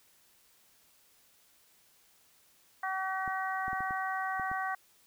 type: harmonic tone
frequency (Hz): 380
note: F#4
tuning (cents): +46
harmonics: 2 / 3 / 4 / 5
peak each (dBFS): -35 / -37 / -38 / -39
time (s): 2.83-4.75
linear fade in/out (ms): 5
type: clicks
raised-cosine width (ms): 3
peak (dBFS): -32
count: 7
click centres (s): 3.278 / 3.681 / 3.731 / 3.806 / 3.908 / 4.397 / 4.515
effects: white hiss -65 dBFS RMS until 5.06 s